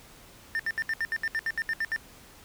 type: tone bursts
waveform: triangle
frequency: 1798 Hz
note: A6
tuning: 37 cents sharp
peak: -24 dBFS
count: 13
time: 0.55-1.962 s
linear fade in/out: 0 ms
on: 44 ms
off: 70 ms
effects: pink hiss -52 dBFS RMS until 2.44 s